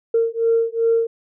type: beating tone pair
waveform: sine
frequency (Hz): 456.8 / 459.4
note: A#4 / A#4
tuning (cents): -35 / -25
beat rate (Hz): 2.6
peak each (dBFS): -18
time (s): 0.14-1.07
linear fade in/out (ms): 5
effects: tanh soft clip ceiling -8 dBFS